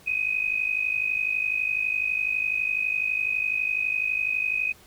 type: tone pair together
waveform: sine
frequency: 2489 / 2541 Hz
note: D#7 / D#7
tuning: 0 / +36 cents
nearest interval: unison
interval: 36 cents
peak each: -26 dBFS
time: 0.06-4.73 s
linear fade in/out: 20 ms
effects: pink hiss -53 dBFS RMS until 4.86 s

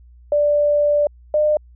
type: tone pair in turn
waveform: sine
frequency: 587.3 / 603.8 Hz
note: D5 / D5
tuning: 0 / +48 cents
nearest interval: unison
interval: 48 cents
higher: second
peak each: -13 dBFS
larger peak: neither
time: 0.32-1.07 / 1.34-1.57 s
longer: first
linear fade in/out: 2 ms
effects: added 60 Hz sine -43 dBFS peak until 1.75 s

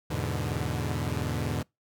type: chord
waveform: sawtooth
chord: E dominant seventh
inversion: none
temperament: equal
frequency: 82.41 / 103.83 / 123.47 / 146.83 Hz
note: E2 / G#2 / B2 / D3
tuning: 0 / 0 / 0 / 0 cents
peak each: -30 dBFS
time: 0.1-1.63 s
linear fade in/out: 10 ms
effects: noise-tail reverb RT60 0.2 s tail -26 dB re dry

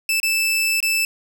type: tone with dropouts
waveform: sawtooth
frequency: 2637 Hz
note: E7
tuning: in tune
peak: -14 dBFS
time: 0.09-1.05 s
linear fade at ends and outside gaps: 2 ms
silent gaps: 0.201-0.23 / 0.804-0.827 s
effects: none

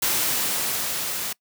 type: noise with level ramp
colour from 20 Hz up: white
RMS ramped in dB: -22 to -29 dBFS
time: 0.02-1.33 s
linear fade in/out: 5 ms
effects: noise-tail reverb RT60 0.1 s tail -24 dB re dry + high-pass 100 Hz 12 dB/octave

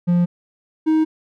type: tone pair in turn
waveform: triangle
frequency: 175.1 / 314.7 Hz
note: F3 / D#4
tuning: +5 / +20 cents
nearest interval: minor seventh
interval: 1015 cents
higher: second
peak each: -11 dBFS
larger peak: neither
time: 0.07-0.26 / 0.86-1.05 s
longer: neither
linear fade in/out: 20 ms
effects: none

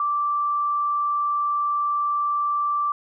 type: tone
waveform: sine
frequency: 1170 Hz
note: D6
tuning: 7 cents flat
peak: -20 dBFS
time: 0-2.92 s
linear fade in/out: 2 ms
effects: none

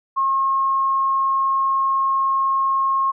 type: tone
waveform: sine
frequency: 1079 Hz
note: C#6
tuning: 47 cents flat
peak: -16 dBFS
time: 0.16-3.12 s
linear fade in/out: 20 ms
effects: none

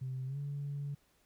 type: tone with pitch glide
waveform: sine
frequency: 130 to 142.59 Hz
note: C3 to C#3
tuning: -11 to +49 cents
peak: -35 dBFS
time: 0.01-0.95 s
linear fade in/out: 10 ms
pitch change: +160 cents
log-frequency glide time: 0.26-0.38 s
effects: tanh soft clip ceiling -32 dBFS + pink hiss -71 dBFS RMS until 1.25 s

